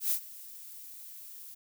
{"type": "noise with ADSR envelope", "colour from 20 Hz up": "violet", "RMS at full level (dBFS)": -27, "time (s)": [0, 1.55], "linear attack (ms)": 110, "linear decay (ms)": 88, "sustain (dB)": -20, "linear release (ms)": 15, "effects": []}